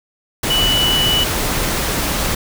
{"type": "tone in noise", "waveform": "sine", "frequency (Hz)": 2960, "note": "F#7", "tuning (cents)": 0, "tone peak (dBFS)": -14, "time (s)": [0.5, 1.24], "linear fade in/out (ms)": 5, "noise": "pink", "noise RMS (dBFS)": -19, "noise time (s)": [0.43, 2.35], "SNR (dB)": 2, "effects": []}